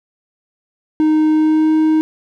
triangle tone with pitch glide, 310 to 313.4 Hz, D#4 to D#4, -6 to +13 cents, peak -8 dBFS, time 1-2.01 s, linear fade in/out 0 ms, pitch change +19 cents, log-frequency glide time 1.31-1.73 s, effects none

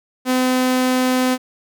sawtooth tone, 255.1 Hz, C4, 44 cents flat, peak -11 dBFS, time 0.25-1.38 s, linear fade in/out 50 ms, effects none

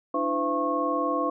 sine tone cluster, 294.4 / 334.5 / 509 / 676 / 1092 Hz, D4 / E4 / C5 / E5 / C#6, +4 / +25 / -48 / +43 / -26 cents, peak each -30 / -33 / -30 / -31 / -27 dBFS, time 0.14-1.3 s, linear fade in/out 5 ms, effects none

